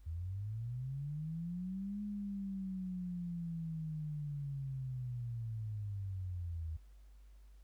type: linear two-way sweep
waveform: sine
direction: up then down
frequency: 77.78 to 207.7 to 77.78 Hz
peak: -38 dBFS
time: 0.06-6.77 s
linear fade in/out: 10 ms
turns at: 2.02 s
effects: added 50 Hz sine -55 dBFS peak until 7.63 s + pink hiss -75 dBFS RMS until 7.63 s